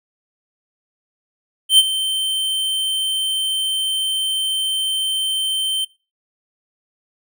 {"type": "tone with ADSR envelope", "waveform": "square", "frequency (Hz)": 3107, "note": "G7", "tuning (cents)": -16, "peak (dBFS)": -6, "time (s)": [1.69, 5.85], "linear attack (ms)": 94, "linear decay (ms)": 37, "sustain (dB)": -13, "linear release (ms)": 10, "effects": ["noise-tail reverb RT60 0.3 s tail -21 dB re dry"]}